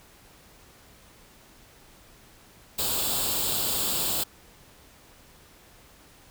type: noise with comb filter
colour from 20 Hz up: white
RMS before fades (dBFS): -27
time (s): 2.78-4.24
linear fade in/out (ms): 10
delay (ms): 0.25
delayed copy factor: +0.7
effects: pink hiss -54 dBFS RMS until 6.3 s